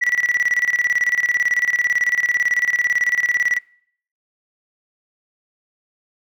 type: tone with tremolo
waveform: sine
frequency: 1951 Hz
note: B6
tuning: 22 cents flat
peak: -11 dBFS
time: 0.01-3.59 s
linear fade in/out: 20 ms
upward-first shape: square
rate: 18 Hz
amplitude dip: 80%
effects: noise-tail reverb RT60 0.6 s tail -26 dB re dry + tanh soft clip ceiling -12 dBFS